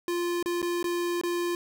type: tone with dropouts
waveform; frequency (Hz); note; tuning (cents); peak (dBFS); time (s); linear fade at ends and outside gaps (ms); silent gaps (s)
square; 348.1; F4; -6; -27; 0.08-1.55; 1; 0.427-0.459 / 0.618-0.627 / 0.828-0.842 / 1.213-1.235
effects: none